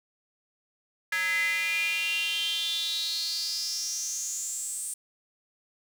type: tone with high-pass filter sweep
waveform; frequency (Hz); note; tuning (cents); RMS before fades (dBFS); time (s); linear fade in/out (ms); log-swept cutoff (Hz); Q
square; 185; F#3; 0; -30; 1.12-4.94; 5; 1800 to 8800; 8.1
effects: none